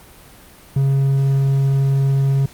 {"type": "tone", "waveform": "triangle", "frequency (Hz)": 136.8, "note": "C#3", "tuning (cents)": -23, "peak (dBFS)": -11, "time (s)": [0.76, 2.46], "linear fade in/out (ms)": 5, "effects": ["pink hiss -44 dBFS RMS until 2.53 s", "Opus 32 kbps"]}